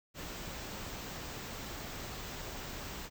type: band-stop noise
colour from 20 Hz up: pink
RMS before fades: -43 dBFS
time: 0.14-3.1 s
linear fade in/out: 50 ms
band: 8300 to 13000 Hz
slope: 96 dB/octave
effects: none